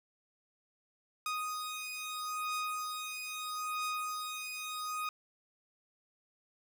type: beating tone pair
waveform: sawtooth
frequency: 1244.5 / 1245.27 Hz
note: D#6 / D#6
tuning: 0 / +1 cents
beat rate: 0.77 Hz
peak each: -36 / -35 dBFS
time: 1.26-5.09 s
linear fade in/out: 2 ms
effects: none